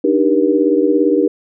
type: chord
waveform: sine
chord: Eb major seventh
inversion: third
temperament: equal with one note detuned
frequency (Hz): 293.7 / 311.1 / 392 / 477.9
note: D4 / Eb4 / G4 / Bb4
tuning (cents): 0 / 0 / 0 / +43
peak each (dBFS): -16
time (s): 0.04-1.28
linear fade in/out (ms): 5
effects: none